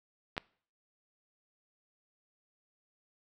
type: clicks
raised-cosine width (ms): 0.3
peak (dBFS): -28 / -15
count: 2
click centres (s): 0.367 / 0.379
effects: noise-tail reverb RT60 0.5 s tail -24 dB re dry